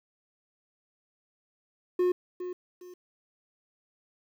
triangle tone with echo, 360 Hz, F#4, 47 cents flat, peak -20 dBFS, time 1.99-2.12 s, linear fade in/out 5 ms, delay 410 ms, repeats 2, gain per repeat -11 dB, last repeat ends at 2.94 s, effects 10-bit

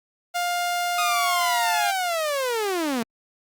sawtooth tone, 704 Hz, F5, 14 cents sharp, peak -19 dBFS, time 0.34-1.92 s, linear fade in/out 20 ms
sawtooth linear sweep, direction down, 1256 to 218.6 Hz, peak -19 dBFS, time 0.98-3.03 s, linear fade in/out 5 ms
effects Opus 48 kbps

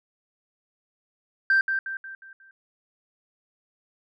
sine tone with echo, 1568 Hz, G6, in tune, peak -15 dBFS, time 1.5-1.61 s, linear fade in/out 2 ms, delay 180 ms, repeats 5, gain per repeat -7 dB, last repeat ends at 2.51 s, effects tanh soft clip ceiling -14 dBFS

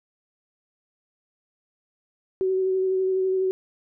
sine tone with vibrato, 377 Hz, F#4, 32 cents sharp, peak -20 dBFS, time 2.41-3.51 s, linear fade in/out 0 ms, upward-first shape sine, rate 12 Hz, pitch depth 16 cents each way, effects none

